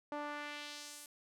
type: tone with band-pass filter sweep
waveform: sawtooth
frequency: 293.7 Hz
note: D4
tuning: in tune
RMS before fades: -45 dBFS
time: 0.12-1.06 s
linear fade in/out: 2 ms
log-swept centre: 770 to 11000 Hz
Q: 1.2
effects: none